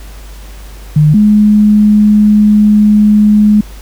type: tone pair in turn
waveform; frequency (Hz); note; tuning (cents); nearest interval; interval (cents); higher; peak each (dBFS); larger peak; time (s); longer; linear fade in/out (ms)
sine; 151.4 / 210.1; D#3 / G#3; -47 / +20; tritone; 567; second; -3; neither; 0.96-1.14 / 1.14-3.61; second; 5
effects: added 50 Hz sine -27 dBFS peak until 3.81 s + pink hiss -37 dBFS RMS until 3.81 s